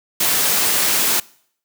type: noise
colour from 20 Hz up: white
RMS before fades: -17 dBFS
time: 0.2-1.2 s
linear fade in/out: 5 ms
effects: noise-tail reverb RT60 0.6 s tail -23 dB re dry + high-pass 150 Hz 12 dB/octave